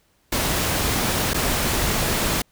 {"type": "noise with dropouts", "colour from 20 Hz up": "pink", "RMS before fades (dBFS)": -22, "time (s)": [0.32, 2.42], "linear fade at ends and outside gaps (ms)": 5, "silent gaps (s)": [1.335, 1.343], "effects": ["pink hiss -63 dBFS RMS until 2.51 s"]}